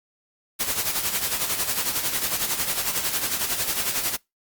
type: noise with tremolo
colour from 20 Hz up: white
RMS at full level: -23 dBFS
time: 0.59-4.17 s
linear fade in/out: 20 ms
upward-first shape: sine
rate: 11 Hz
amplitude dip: 60%
effects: noise-tail reverb RT60 0.2 s tail -25 dB re dry + Opus 48 kbps